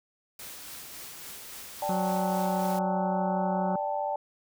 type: noise with tremolo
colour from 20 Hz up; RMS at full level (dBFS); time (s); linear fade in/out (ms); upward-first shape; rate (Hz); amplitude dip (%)
white; -42; 0.39-2.79; 2; sine; 3.6; 25
type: chord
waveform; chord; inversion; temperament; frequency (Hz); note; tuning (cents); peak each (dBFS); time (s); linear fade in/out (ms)
sine; D suspended fourth; none; equal; 587.3 / 784 / 880; D5 / G5 / A5; 0 / 0 / 0; -32; 1.82-4.16; 2
type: harmonic tone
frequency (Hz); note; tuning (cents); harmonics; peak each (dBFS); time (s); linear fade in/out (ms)
185; F#3; 0; 1 / 2 / 3 / 4 / 5 / 6 / 7 / 8; -29 / -39 / -39 / -45 / -44 / -45 / -45 / -48; 1.89-3.76; 2
effects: none